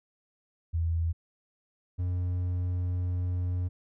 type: tone pair in turn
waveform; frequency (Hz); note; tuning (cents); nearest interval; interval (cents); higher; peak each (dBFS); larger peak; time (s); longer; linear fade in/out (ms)
sine / triangle; 82.9 / 89.66; E2 / F2; +10 / +46; minor second; 136; second; -25; neither; 0.73-1.13 / 1.98-3.69; second; 20
effects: none